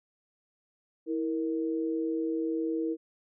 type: tone pair together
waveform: sine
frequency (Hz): 325.1 / 466.2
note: E4 / A#4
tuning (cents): -24 / 0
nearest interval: tritone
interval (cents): 624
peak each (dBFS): -29 / -33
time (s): 1.06-2.97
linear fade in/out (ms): 50
effects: none